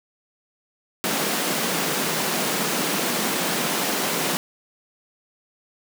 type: high-pass noise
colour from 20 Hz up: pink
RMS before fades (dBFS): -24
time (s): 1.04-4.37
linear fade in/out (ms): 0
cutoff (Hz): 160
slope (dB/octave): 48
effects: none